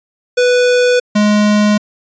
square tone pair in turn, 493.9 / 209.2 Hz, B4 / G#3, 0 / +13 cents, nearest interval octave + minor third, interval 1487 cents, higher first, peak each -9 dBFS, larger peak neither, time 0.37-1 / 1.15-1.78 s, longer neither, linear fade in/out 10 ms, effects resampled to 16000 Hz

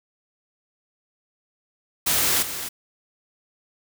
white noise with echo, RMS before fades -21 dBFS, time 2.06-2.43 s, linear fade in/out 10 ms, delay 260 ms, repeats 1, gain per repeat -10 dB, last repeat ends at 2.69 s, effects none

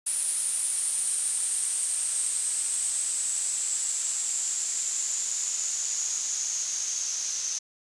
blue noise with low-pass filter sweep, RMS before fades -29 dBFS, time 0.06-7.59 s, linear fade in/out 10 ms, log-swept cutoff 9600 to 6200 Hz, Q 9.7, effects resampled to 24000 Hz

